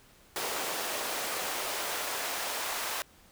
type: noise with high-pass filter sweep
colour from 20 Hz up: pink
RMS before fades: -34 dBFS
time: 0.36-3.02 s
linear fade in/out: 0 ms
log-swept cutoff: 440 to 750 Hz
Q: 1
effects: pink hiss -59 dBFS RMS until 3.31 s